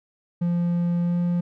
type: tone with pitch glide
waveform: triangle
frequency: 173.2 to 174.61 Hz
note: F3 to F3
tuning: -14 to 0 cents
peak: -18 dBFS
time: 0.41-1.41 s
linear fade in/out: 10 ms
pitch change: +14 cents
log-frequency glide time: 1.02-1.18 s
effects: none